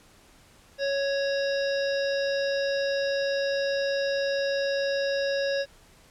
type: harmonic tone with a mistuned harmonic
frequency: 554.4 Hz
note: C#5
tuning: in tune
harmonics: 1 / 3 / 5 / 7 / 9 / 10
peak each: -25 / -33 / -40 / -39 / -39 / -41 dBFS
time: 0.78-5.66 s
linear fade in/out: 50 ms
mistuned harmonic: 7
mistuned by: -32 cents
effects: pink hiss -56 dBFS RMS until 6.1 s + low-pass 11000 Hz 12 dB/octave